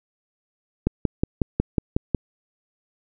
click train, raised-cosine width 3 ms, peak -6 dBFS, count 8, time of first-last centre 0.87-2.147 s, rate 5.48 Hz, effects none

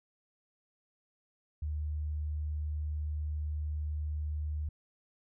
sine tone, 75.6 Hz, D#2, 49 cents flat, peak -32 dBFS, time 1.62-4.69 s, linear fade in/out 5 ms, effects none

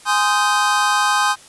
square chord, Ab major seventh, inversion none, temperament just, 830.6 / 1038.3 / 1245.9 / 1557.4 Hz, Ab5 / C6 / Eb6 / G6, 0 / -14 / +2 / -12 cents, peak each -21 dBFS, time 0.05-1.36 s, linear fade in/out 50 ms, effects white hiss -44 dBFS RMS until 1.48 s + resampled to 24000 Hz

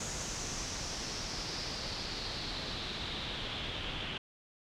pink noise with low-pass filter sweep, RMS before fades -39 dBFS, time 0-4.18 s, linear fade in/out 5 ms, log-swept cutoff 6800 to 3100 Hz, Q 4.3, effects none

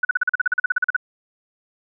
sine tone bursts, 1485 Hz, F#6, 6 cents sharp, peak -14 dBFS, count 16, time 0.03-0.965 s, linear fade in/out 5 ms, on 20 ms, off 41 ms, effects none

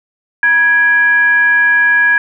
sine tone with frequency modulation, 1661.2 Hz, G#6, in tune, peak -7 dBFS, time 0.43-2.18 s, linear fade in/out 2 ms, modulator 703 Hz, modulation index 0.36, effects none

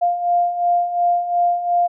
sine beating tone pair, 698.5 / 701.3 Hz, F5 / F5, 0 / +7 cents, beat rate 2.8 Hz, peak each -22 / -16 dBFS, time 0.01-1.88 s, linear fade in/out 20 ms, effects none

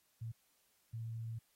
sine tone bursts at uneven times, 113.9 Hz, A#2, 40 cents flat, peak -40 dBFS, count 2, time 0.21-0.32 / 0.93-1.39 s, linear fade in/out 10 ms, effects white hiss -75 dBFS RMS until 1.55 s + AAC 48 kbps

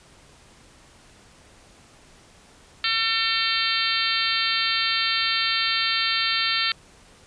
harmonic tone, 450 Hz, A4, 39 cents sharp, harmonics 3 / 4 / 5 / 6 / 7 / 8 / 9 / 10, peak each -29 / -29 / -29 / -29 / -29 / -29 / -29 / -29 dBFS, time 2.84-6.72 s, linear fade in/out 2 ms, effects pink hiss -52 dBFS RMS until 7.26 s + resampled to 22050 Hz

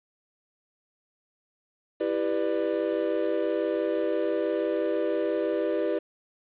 triangle chord, E minor seventh, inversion none, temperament just, 329.6 / 395.6 / 494.4 / 593.3 Hz, E4 / G4 / B4 / D5, 0 / +16 / +2 / +18 cents, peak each -28 dBFS, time 2-5.99 s, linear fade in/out 10 ms, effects resampled to 8000 Hz + 8-bit

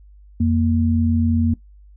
sine tone pair together, 87.31 / 233.1 Hz, F2 / A#3, 0 / 0 cents, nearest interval octave + perfect fourth, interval 1700 cents, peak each -18 / -17 dBFS, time 0.4-1.54 s, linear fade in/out 5 ms, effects noise-tail reverb RT60 0.1 s tail -17 dB re dry + added 50 Hz sine -43 dBFS peak until 1.96 s

